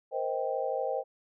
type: chord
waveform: sine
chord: C minor seventh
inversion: third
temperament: just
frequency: 470.9 / 523.3 / 627.9 / 784.9 Hz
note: Bb4 / C5 / Eb5 / G5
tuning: +18 / 0 / +16 / +2 cents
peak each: -36 / -32 / -35 / -35 dBFS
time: 0.11-1.04 s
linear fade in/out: 50 ms
effects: none